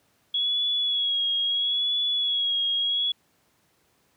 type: tone with vibrato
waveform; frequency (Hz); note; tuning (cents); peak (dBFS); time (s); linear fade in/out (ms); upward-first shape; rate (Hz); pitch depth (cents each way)
sine; 3347; G#7; +13; -22; 0.34-3.12; 5; sine; 0.75; 39
effects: pink hiss -66 dBFS RMS until 4.16 s + high-pass 100 Hz 12 dB/octave

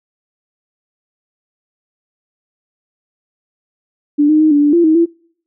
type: tone with pitch steps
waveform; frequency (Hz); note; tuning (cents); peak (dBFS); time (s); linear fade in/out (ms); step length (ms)
sine; 292.8 / 307.4 / 311.5 / 290.1 / 293 / 341.9 / 315.7 / 336.5; D4 / D#4 / D#4 / D4 / D4 / F4 / D#4 / E4; -5 / -21 / +2 / -21 / -4 / -37 / +25 / +36; -7; 4.18-5.06; 20; 110
effects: noise-tail reverb RT60 0.6 s tail -26 dB re dry

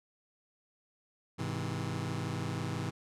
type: chord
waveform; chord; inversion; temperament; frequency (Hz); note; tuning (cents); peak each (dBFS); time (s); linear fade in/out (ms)
sawtooth; Ab augmented; none; just; 103.83 / 129.78 / 162.23; Ab2 / C3 / E3; 0 / -14 / -27; -34; 1.38-2.91; 20
effects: low-pass 9000 Hz 12 dB/octave

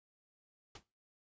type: noise with exponential decay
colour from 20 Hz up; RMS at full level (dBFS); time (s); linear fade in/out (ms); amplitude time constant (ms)
pink; -44; 0.75-0.84; 5; 19
effects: noise-tail reverb RT60 0.3 s tail -21 dB re dry + resampled to 16000 Hz

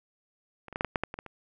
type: clicks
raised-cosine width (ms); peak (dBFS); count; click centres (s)
0.5; -29 / -27 / -17 / -12 / -15 / -11 / -13 / -22 / -22 / -28; 10; 0.683 / 0.727 / 0.759 / 0.809 / 0.847 / 0.958 / 1.036 / 1.141 / 1.189 / 1.263
effects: none

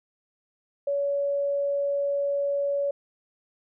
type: tone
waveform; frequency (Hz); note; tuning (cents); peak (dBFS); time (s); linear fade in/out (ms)
sine; 565; C#5; +33; -23; 0.87-2.91; 5
effects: none

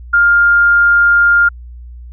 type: tone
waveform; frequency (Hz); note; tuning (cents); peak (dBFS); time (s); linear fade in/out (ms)
sine; 1405; F6; +10; -6; 0.13-1.49; 10
effects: added 60 Hz sine -29 dBFS peak until 2.12 s

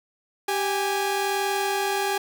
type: tone pair together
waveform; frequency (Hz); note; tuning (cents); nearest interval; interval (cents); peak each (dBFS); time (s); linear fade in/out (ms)
sawtooth; 392 / 825.1; G4 / G#5; 0 / -12; octave + minor second; 1288; -22; 0.48-2.18; 5
effects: none

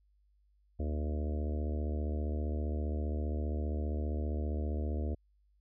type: harmonic tone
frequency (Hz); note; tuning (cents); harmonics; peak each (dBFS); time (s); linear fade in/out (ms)
75.1; D2; +39; 1 / 3 / 4 / 5 / 6 / 7 / 8 / 9; -32 / -42 / -44 / -46 / -48 / -49 / -50 / -51; 0.79-5.15; 10
effects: added 50 Hz sine -66 dBFS peak until 5.6 s

